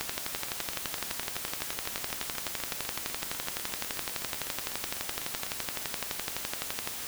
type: two click trains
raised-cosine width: 0.2 ms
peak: -20 / -13 dBFS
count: 42 / 82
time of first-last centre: 0.36-5.466 / 0.01-6.874 s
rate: 8.03 / 11.8 Hz
effects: white hiss -38 dBFS RMS until 7.07 s